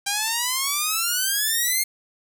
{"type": "exponential sweep", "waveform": "5% pulse", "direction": "up", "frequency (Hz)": [790, 2150], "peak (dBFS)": -10, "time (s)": [0.06, 1.84], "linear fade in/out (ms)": 10, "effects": ["8-bit"]}